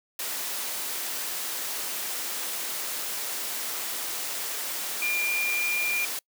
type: tone in noise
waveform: sine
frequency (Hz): 2399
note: D7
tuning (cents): +36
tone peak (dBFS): -25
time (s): 5.02-6.05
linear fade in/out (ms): 2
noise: white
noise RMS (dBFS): -32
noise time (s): 0.19-6.19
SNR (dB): +4
effects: noise-tail reverb RT60 0.1 s tail -26 dB re dry + high-pass 300 Hz 12 dB/octave